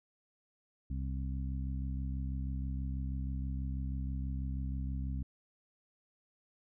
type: harmonic tone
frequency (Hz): 66.2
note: C2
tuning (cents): +21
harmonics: 1 / 2 / 3 / 4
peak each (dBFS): -35 / -41 / -45 / -47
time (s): 0.9-5.23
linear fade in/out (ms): 5
effects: none